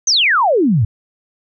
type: exponential sweep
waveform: sine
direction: down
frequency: 6500 to 96.4 Hz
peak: -10 dBFS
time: 0.07-0.85 s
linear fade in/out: 5 ms
effects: none